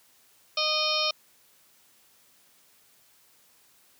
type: harmonic tone with a mistuned harmonic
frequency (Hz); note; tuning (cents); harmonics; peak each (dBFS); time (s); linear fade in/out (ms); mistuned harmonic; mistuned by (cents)
615; D#5; -20; 1 / 2 / 4 / 5 / 6 / 7 / 8 / 9; -32 / -32 / -32 / -32 / -32 / -32 / -32 / -32; 0.57-1.11; 5; 8; +49
effects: white hiss -61 dBFS RMS until 3.99 s + high-pass 80 Hz 12 dB/octave